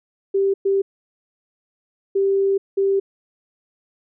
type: tone bursts at uneven times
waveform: sine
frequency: 392 Hz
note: G4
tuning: in tune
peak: -15 dBFS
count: 4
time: 0.34-0.54 / 0.65-0.82 / 2.15-2.58 / 2.77-3 s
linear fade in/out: 10 ms
effects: none